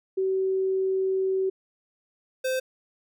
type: tone pair in turn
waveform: sine / square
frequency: 380.7 / 518.3 Hz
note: F#4 / C5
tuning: +49 / -16 cents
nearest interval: perfect fourth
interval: 535 cents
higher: second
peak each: -22 / -25 dBFS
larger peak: first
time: 0.17-1.5 / 2.44-2.6 s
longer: first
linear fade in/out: 10 ms
effects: none